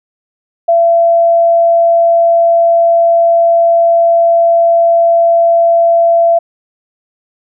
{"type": "tone", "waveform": "sine", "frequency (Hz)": 675, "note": "E5", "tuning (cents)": 41, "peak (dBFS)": -5, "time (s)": [0.68, 6.39], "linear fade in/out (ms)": 10, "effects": []}